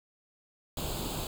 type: noise with comb filter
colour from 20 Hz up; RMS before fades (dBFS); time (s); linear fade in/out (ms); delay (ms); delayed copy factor
pink; -35; 0.77-1.27; 2; 0.26; +0.75
effects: none